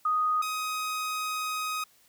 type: tone pair in turn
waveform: sine / sawtooth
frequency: 1244.5 / 1256.1 Hz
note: D#6 / D#6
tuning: 0 / +16 cents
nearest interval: unison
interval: 16 cents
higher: second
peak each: -23 / -26 dBFS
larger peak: first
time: 0.05-0.42 / 0.42-1.84 s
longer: second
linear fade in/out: 5 ms
effects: white hiss -62 dBFS RMS until 2.08 s